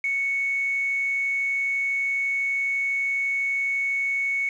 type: tone with quantisation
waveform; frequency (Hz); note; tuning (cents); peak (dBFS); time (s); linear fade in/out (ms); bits
sine; 2217; C#7; 0; -22; 0.04-4.49; 2; 7
effects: low-pass 7000 Hz 12 dB/octave